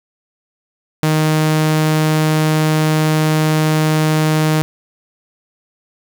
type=tone; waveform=sawtooth; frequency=155.56 Hz; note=D#3; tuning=in tune; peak=-8 dBFS; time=1.03-4.62 s; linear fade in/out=0 ms; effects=7-bit